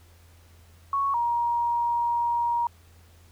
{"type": "tone pair in turn", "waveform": "sine", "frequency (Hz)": [1108.7, 945.8], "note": ["C#6", "A#5"], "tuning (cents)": [0, 25], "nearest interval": "minor third", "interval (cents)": 275, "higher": "first", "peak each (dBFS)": -22, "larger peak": "neither", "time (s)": [[0.93, 1.14], [1.14, 2.67]], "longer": "second", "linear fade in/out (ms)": 2, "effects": ["added 84 Hz sine -52 dBFS peak until 3.31 s", "pink hiss -59 dBFS RMS until 3.31 s"]}